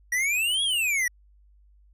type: exponential two-way sweep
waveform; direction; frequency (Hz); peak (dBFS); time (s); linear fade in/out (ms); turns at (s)
square; up then down; 1900 to 3366 to 1900; -23; 0.12-1.08; 5; 0.63
effects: added 50 Hz sine -54 dBFS peak until 1.93 s + resampled to 32000 Hz